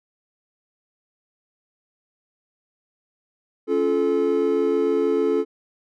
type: chord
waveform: triangle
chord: Db augmented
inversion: none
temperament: just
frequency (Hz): 277.2 / 346.5 / 433.1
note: Db4 / F4 / A4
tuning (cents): 0 / -14 / -27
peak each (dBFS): -23 / -22 / -18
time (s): 3.67-5.45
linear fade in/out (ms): 50
effects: none